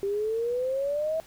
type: exponential sweep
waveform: sine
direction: up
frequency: 392 to 651 Hz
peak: -25 dBFS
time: 0.03-1.2 s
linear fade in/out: 0 ms
effects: pink hiss -53 dBFS RMS until 1.26 s